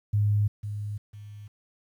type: tone with echo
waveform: sine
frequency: 103.83 Hz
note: G#2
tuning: in tune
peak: -20 dBFS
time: 0.13-0.48 s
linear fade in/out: 10 ms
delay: 500 ms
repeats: 2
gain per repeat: -10 dB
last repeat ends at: 1.48 s
effects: 10-bit